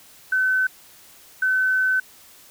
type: tone pair in turn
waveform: sine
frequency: 1520 / 1520 Hz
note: F#6 / F#6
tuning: +46 / +46 cents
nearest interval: unison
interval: 0 cents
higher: neither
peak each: -17 dBFS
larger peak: neither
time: 0.32-0.67 / 1.42-2 s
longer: second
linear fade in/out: 5 ms
effects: white hiss -49 dBFS RMS until 2.5 s